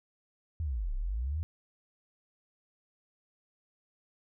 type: linear two-way sweep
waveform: sine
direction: down then up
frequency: 85 to 30.17 to 85 Hz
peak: -30 dBFS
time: 0.6-1.43 s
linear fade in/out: 0 ms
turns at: 0.94 s
effects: none